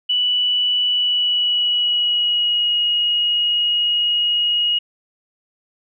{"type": "tone with pitch glide", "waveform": "sine", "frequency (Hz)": [2960, 2886], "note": ["F#7", "F#7"], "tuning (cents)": [0, -44], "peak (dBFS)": -15, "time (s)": [0.09, 4.79], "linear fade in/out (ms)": 10, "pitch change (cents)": -44, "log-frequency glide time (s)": [0.87, 2.8], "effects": []}